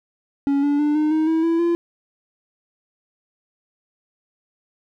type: tone with pitch steps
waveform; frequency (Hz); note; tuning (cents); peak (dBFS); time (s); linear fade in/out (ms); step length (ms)
triangle; 280 / 288 / 296.3 / 304.8 / 313.6 / 322.6 / 331.8 / 341.4; C#4 / D4 / D4 / D#4 / D#4 / E4 / E4 / F4; +18 / -34 / +15 / -36 / +14 / -37 / +11 / -39; -14; 0.47-1.75; 0; 160
effects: none